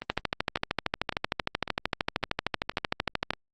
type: two click trains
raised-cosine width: 0.3 ms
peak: -9 / -18 dBFS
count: 43 / 7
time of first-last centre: 0.1-3.306 / 0.02-3.335 s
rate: 13.1 / 1.81 Hz
effects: Opus 24 kbps